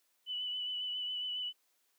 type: tone with vibrato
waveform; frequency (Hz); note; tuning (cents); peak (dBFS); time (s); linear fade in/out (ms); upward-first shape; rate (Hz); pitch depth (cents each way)
sine; 2980; F#7; +12; -35; 0.26-1.53; 50; triangle; 7.3; 28
effects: white hiss -75 dBFS RMS until 1.98 s + high-pass 300 Hz 12 dB/octave